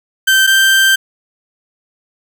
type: tone pair in turn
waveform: 30% pulse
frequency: 1554 / 1566.6 Hz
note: G6 / G6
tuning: -16 / -2 cents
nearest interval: unison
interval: 14 cents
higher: second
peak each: -5 dBFS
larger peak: neither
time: 0.27-0.47 / 0.47-0.96 s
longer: second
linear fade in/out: 10 ms
effects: none